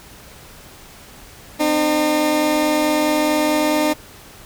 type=tone pair together; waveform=20% pulse; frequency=259 / 303.6 Hz; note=C4 / D#4; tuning=-17 / -42 cents; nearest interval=minor third; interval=275 cents; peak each=-19 / -11 dBFS; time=1.59-3.94 s; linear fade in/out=20 ms; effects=pink hiss -42 dBFS RMS until 4.45 s